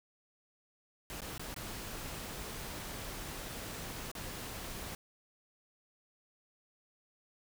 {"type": "noise with dropouts", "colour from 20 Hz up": "pink", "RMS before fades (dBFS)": -43, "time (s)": [1.1, 4.95], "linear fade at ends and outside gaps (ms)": 1, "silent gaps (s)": [[1.206, 1.218], [1.38, 1.395], [1.543, 1.563], [4.115, 4.151]], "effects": []}